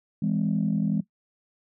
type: chord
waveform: sine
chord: E augmented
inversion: none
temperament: just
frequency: 164.81 / 206 / 257.5 Hz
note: E3 / G#3 / B#3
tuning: 0 / -14 / -28 cents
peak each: -26 / -24 / -30 dBFS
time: 0.22-1.01 s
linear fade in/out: 5 ms
effects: noise-tail reverb RT60 0.1 s tail -17 dB re dry + tanh soft clip ceiling -15 dBFS